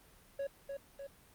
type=tone with echo; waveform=triangle; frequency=555 Hz; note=C#5; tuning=2 cents sharp; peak=-33 dBFS; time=0.39-0.47 s; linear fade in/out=5 ms; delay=300 ms; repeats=2; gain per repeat=-4 dB; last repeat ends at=1.07 s; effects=pink hiss -62 dBFS RMS until 1.34 s + Opus 32 kbps